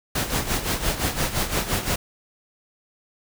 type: noise with tremolo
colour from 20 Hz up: pink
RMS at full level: -22 dBFS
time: 0.15-1.96 s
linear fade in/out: 5 ms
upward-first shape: sine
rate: 5.8 Hz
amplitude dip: 70%
effects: none